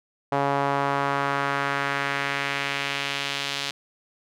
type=tone with band-pass filter sweep; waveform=sawtooth; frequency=140.1 Hz; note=C#3; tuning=19 cents sharp; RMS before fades=-26 dBFS; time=0.32-3.71 s; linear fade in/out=5 ms; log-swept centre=800 to 3800 Hz; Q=1.5; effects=none